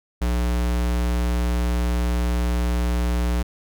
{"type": "tone", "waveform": "square", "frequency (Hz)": 60, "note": "B1", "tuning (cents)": -49, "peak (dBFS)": -20, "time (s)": [0.21, 3.43], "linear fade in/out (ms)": 10, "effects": []}